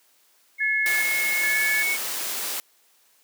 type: tone with pitch glide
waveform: sine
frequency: 2171 to 2212 Hz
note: C#7 to C#7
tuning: -37 to -4 cents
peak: -22 dBFS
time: 0.58-1.98 s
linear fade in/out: 50 ms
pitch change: +33 cents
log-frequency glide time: 1.34-1.62 s
type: tone with tremolo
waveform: sine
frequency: 1716 Hz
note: A6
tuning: 44 cents flat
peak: -24 dBFS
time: 0.6-1.83 s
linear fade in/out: 10 ms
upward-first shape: square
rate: 1.2 Hz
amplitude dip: 70%
type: noise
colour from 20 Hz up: white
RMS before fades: -29 dBFS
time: 0.86-2.6 s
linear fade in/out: 0 ms
effects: white hiss -61 dBFS RMS until 3.23 s + high-pass 300 Hz 12 dB/octave